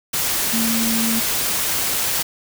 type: tone in noise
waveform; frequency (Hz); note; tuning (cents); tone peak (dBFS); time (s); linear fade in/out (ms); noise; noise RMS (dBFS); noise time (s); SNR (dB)
sine; 227; A#3; -46; -20; 0.53-1.2; 10; white; -21; 0.13-2.23; -2
effects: none